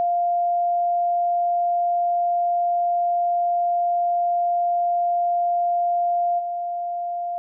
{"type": "tone with level steps", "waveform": "sine", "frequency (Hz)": 698.5, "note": "F5", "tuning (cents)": 0, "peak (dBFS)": [-18, -24], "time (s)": [0, 7.38], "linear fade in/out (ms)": 0, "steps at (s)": 6.38, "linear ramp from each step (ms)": 20, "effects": []}